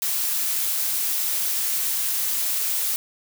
blue noise, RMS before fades -24 dBFS, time 0.02-2.96 s, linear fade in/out 0 ms, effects none

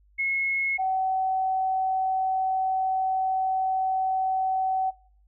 sine tone pair in turn, 2174 / 757.8 Hz, C#7 / F#5, -34 / +41 cents, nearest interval octave + tritone, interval 1825 cents, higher first, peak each -23 dBFS, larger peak neither, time 0.18-0.78 / 0.78-4.91 s, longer second, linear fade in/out 20 ms, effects noise-tail reverb RT60 0.5 s tail -21 dB re dry + added 50 Hz sine -57 dBFS peak until 5.27 s

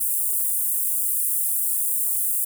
pink high-pass noise, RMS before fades -23 dBFS, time 0-2.45 s, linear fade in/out 10 ms, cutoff 8800 Hz, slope 48 dB/octave, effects none

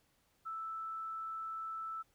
sine tone, 1318.5 Hz, E6, in tune, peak -39 dBFS, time 0.45-2.03 s, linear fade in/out 20 ms, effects pink hiss -74 dBFS RMS until 2.14 s

